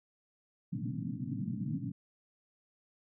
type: band-pass noise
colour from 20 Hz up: pink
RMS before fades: -37 dBFS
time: 0.72-1.92 s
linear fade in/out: 5 ms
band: 110 to 290 Hz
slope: 96 dB/octave
effects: none